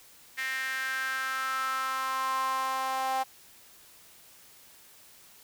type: tone with high-pass filter sweep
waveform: sawtooth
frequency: 263.3 Hz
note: C4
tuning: 11 cents sharp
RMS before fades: -31 dBFS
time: 0.37-3.24 s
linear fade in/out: 20 ms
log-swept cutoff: 1900 to 820 Hz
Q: 5.9
effects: white hiss -55 dBFS RMS until 5.43 s